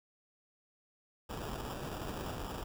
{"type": "noise with sample-and-hold", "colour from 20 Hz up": "pink", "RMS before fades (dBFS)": -41, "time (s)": [1.29, 2.64], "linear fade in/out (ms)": 10, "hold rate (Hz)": 2100, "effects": []}